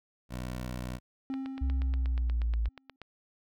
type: tone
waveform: 15% pulse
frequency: 62 Hz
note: B1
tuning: 7 cents sharp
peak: -29 dBFS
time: 0.29-1 s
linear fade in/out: 50 ms
type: tone with exponential decay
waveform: triangle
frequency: 266.8 Hz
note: C4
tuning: 34 cents sharp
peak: -29 dBFS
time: 1.3-2.96 s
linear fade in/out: 1 ms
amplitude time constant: 360 ms
type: click train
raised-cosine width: 0.3 ms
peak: -28 dBFS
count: 15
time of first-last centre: 1.34-3.017 s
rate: 8.35 Hz
type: linear sweep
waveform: sine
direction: down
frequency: 66.9 to 55 Hz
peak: -26 dBFS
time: 1.61-2.69 s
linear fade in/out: 10 ms
effects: none